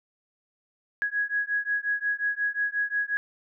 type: beating tone pair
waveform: sine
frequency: 1661.2 / 1666.8 Hz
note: G#6 / G#6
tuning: 0 / +6 cents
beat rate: 5.6 Hz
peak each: -28 dBFS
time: 1.02-3.17 s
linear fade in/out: 0 ms
effects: none